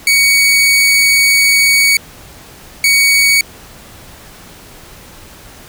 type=tone pair in turn; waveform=sawtooth; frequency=2243 / 2243 Hz; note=C#7 / C#7; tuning=+20 / +20 cents; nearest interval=unison; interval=0 cents; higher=neither; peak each=-4 dBFS; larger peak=neither; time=0.07-1.97 / 2.84-3.41 s; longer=first; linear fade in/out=2 ms; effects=pink hiss -37 dBFS RMS until 5.68 s